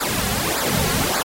pink noise with flanger, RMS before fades -22 dBFS, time 0-1.23 s, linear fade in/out 10 ms, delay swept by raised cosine 0.33 to 3.33 ms, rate 1.7 Hz, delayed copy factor -0.9, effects AAC 48 kbps

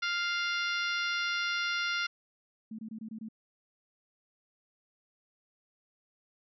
harmonic tone, 698.5 Hz, F5, in tune, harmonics 2 / 3 / 4 / 5 / 6 / 7 / 8, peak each -32 / -36 / -38 / -40 / -42 / -43 / -44 dBFS, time 0.02-2.07 s, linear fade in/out 10 ms
sine tone bursts, 220 Hz, A3, in tune, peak -38 dBFS, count 6, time 2.71-3.287 s, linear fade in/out 5 ms, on 77 ms, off 23 ms
effects none

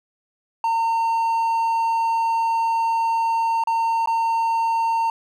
triangle tone with dropouts, 912 Hz, A#5, 38 cents flat, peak -16 dBFS, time 0.64-5.1 s, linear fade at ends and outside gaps 2 ms, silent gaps 3.638-3.672 / 4.059-4.073 s, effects none

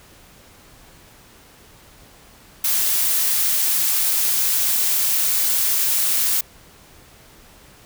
blue noise, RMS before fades -19 dBFS, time 2.64-6.41 s, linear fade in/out 5 ms, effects pink hiss -48 dBFS RMS until 7.85 s

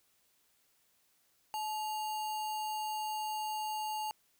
sine tone with sample-and-hold, 860 Hz, A5, 40 cents flat, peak -34 dBFS, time 1.54-4.11 s, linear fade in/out 0 ms, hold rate 3675 Hz, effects white hiss -72 dBFS RMS until 4.39 s

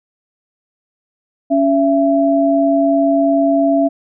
sine tone pair together, 280.2 / 669.3 Hz, C#4 / E5, +19 / +26 cents, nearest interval octave + minor third, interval 1507 cents, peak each -13 dBFS, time 1.5-3.89 s, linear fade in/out 20 ms, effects none

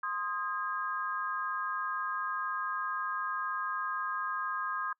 sine chord, Ab major, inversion first, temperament equal with one note detuned, 1046.5 / 1244.5 / 1620.5 Hz, C6 / Eb6 / Ab6, 0 / 0 / -43 cents, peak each -37 / -35 / -37 dBFS, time 0.03-4.93 s, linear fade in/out 5 ms, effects noise-tail reverb RT60 0.1 s tail -26 dB re dry

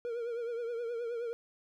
triangle tone with vibrato, 470 Hz, A#4, 14 cents sharp, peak -32 dBFS, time 0.05-1.33 s, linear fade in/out 0 ms, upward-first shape triangle, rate 9.5 Hz, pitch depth 72 cents each way, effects none

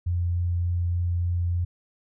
sine tone with vibrato, 87.31 Hz, F2, in tune, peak -22 dBFS, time 0.06-1.65 s, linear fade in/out 10 ms, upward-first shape triangle, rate 3.4 Hz, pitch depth 9 cents each way, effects none

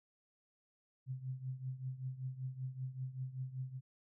sine tone with tremolo, 130 Hz, C3, 11 cents flat, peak -36 dBFS, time 1.06-3.81 s, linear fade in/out 50 ms, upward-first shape triangle, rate 5.2 Hz, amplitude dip 85%, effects none

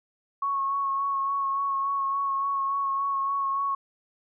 sine tone with vibrato, 1102 Hz, C#6, 11 cents flat, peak -24 dBFS, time 0.42-3.75 s, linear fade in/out 5 ms, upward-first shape sine, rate 3.5 Hz, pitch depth 20 cents each way, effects none

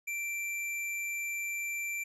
square tone, 2349 Hz, D7, in tune, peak -34 dBFS, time 0.07-2.04 s, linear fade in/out 10 ms, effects resampled to 32000 Hz + 12-bit

